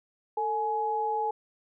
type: tone pair together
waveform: sine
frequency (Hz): 446 / 842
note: A4 / G#5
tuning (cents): +23 / +24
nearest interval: major seventh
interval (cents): 1101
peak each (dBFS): -32 / -27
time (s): 0.37-1.31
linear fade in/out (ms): 5
effects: none